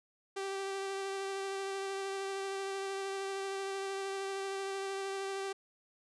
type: tone with vibrato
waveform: sawtooth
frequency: 390 Hz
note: G4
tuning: 9 cents flat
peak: -32 dBFS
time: 0.36-5.53 s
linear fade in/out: 10 ms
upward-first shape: sine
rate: 13 Hz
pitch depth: 13 cents each way
effects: resampled to 22050 Hz